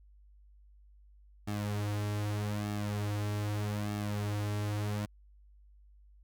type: tone with flanger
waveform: sawtooth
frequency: 103.83 Hz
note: G#2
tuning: in tune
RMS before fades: -34 dBFS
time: 1.47-5.06 s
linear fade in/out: 10 ms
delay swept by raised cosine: 2 to 5.6 ms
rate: 0.81 Hz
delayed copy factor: -0.8
effects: added 50 Hz sine -56 dBFS peak until 6.23 s